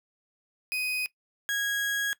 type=tone pair in turn; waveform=35% pulse; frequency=2500 / 1649.9 Hz; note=D#7 / G#6; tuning=+8 / -12 cents; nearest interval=perfect fifth; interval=720 cents; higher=first; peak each=-26 / -25 dBFS; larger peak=second; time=0.72-1.06 / 1.49-2.13 s; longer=second; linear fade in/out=0 ms; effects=noise-tail reverb RT60 0.1 s tail -18 dB re dry